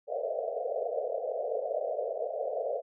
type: band-pass noise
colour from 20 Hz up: white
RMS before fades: -33 dBFS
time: 0.07-2.82 s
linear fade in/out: 50 ms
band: 440 to 690 Hz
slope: 96 dB/octave
effects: none